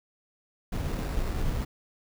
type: noise with sample-and-hold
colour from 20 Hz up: brown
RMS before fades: -29 dBFS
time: 0.72-1.65 s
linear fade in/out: 10 ms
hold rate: 3150 Hz
effects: none